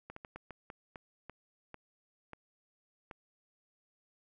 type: slowing click train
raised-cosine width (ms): 0.5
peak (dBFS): -30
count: 11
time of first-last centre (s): 0.1-3.112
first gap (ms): 64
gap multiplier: 1.32
effects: none